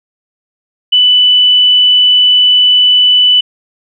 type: tone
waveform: sine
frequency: 2985 Hz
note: F#7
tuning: 15 cents sharp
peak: -4 dBFS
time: 0.92-3.41 s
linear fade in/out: 10 ms
effects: none